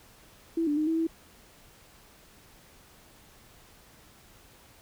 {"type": "tone with pitch steps", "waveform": "sine", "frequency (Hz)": [330.3, 293.6, 307.4, 324.5, 326.8], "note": ["E4", "D4", "D#4", "E4", "E4"], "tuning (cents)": [4, 0, -21, -27, -15], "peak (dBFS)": -24, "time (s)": [0.57, 1.07], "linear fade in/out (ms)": 5, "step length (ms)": 100, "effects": ["pink hiss -56 dBFS RMS until 4.81 s"]}